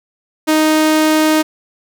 sawtooth tone, 311.1 Hz, D#4, in tune, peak -6 dBFS, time 0.47-1.43 s, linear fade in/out 20 ms, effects none

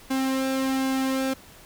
sawtooth tone with flanger, 265.2 Hz, C4, 23 cents sharp, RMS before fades -25 dBFS, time 0.1-1.34 s, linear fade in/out 10 ms, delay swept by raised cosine 1.6 to 2.8 ms, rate 1.3 Hz, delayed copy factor -0.55, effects pink hiss -49 dBFS RMS until 1.65 s

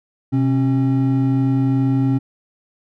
triangle tone pair together, 127.66 / 270.5 Hz, C3 / C#4, -42 / -42 cents, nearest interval octave + minor second, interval 1300 cents, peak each -15 dBFS, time 0.32-2.19 s, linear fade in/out 20 ms, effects none

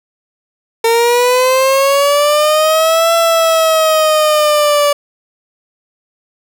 30% pulse linear two-way sweep, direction up then down, 454.1 to 671 to 577 Hz, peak -6 dBFS, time 0.84-4.93 s, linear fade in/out 5 ms, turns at 3.14 s, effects none

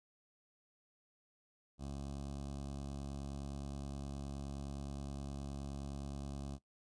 15% pulse tone with notch filter, 69.6 Hz, C#2, 8 cents sharp, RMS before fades -44 dBFS, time 1.78-6.59 s, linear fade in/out 50 ms, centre 1900 Hz, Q 0.58, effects noise-tail reverb RT60 0.1 s tail -17 dB re dry + resampled to 22050 Hz

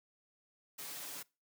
white noise with comb filter, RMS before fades -45 dBFS, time 0.78-1.23 s, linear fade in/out 10 ms, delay 7 ms, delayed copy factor +0.55, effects noise-tail reverb RT60 0.3 s tail -24 dB re dry + high-pass 150 Hz 12 dB/octave

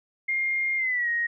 sine tone with pitch glide, 2121 to 1878.7 Hz, C7 to A#6, +23 to +13 cents, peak -23 dBFS, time 0.28-1.27 s, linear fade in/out 10 ms, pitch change -210 cents, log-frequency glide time 0.77-1.09 s, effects none

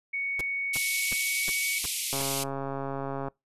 sine tone with pitch glide, 2227 to 2245 Hz, C#7 to C#7, +7 to +21 cents, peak -28 dBFS, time 0.13-1.79 s, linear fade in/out 10 ms, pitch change +14 cents, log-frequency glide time 0.84-1.44 s
pink noise bursts, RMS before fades -35 dBFS, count 6, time 0.39-2.222 s, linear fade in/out 5 ms, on 22 ms, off 340 ms
white band-pass noise, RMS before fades -32 dBFS, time 0.73-2.44 s, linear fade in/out 10 ms, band 2100 to 13000 Hz, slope 96 dB/octave
click train, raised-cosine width 1 ms, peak -20 dBFS, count 159, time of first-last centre 2.13-3.283 s, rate 137 Hz
effects noise-tail reverb RT60 0.2 s tail -25 dB re dry + resampled to 32000 Hz

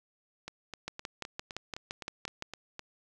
two click trains, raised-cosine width 0.2 ms, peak -19 / -23 dBFS, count 10 / 10, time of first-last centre 0.88-2.424 / 0.48-2.794 s, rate 5.83 / 3.89 Hz, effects none

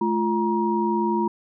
sine tone cluster, 216.3 / 347 / 947 Hz, A3 / F4 / A#5, -29 / -11 / +27 cents, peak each -24 dBFS, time 0.01-1.28 s, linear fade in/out 5 ms, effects none

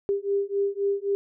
sine beating tone pair, 397.5 / 401.3 Hz, G4 / G4, +24 / +41 cents, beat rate 3.8 Hz, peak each -26 dBFS, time 0.09-1.15 s, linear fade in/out 0 ms, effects none

